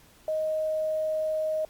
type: tone with quantisation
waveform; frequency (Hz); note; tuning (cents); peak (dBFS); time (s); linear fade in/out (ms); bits
sine; 625; D#5; +8; -25; 0.28-1.65; 2; 9
effects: pink hiss -57 dBFS RMS until 1.69 s + Opus 48 kbps